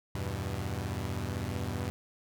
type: chord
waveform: sawtooth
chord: E minor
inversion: none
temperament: equal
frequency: 82.41 / 98 / 123.47 Hz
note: E2 / G2 / B2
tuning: 0 / 0 / 0 cents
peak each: -34 / -32 / -34 dBFS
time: 0.15-1.9 s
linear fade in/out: 0 ms
effects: none